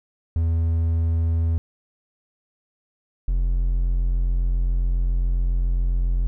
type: tone pair in turn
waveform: triangle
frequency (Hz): 82.41 / 43.66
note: E2 / F1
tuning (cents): 0 / 0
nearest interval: major seventh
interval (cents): 1100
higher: first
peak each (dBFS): -16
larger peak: neither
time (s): 0.36-1.58 / 3.28-6.27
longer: second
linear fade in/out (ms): 0
effects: none